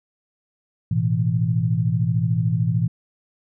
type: chord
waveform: sine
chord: A suspended second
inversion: none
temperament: equal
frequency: 110 / 123.47 / 164.81 Hz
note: A2 / B2 / E3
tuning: 0 / 0 / 0 cents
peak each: -22 / -22 / -22 dBFS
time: 0.91-2.88 s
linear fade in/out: 5 ms
effects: none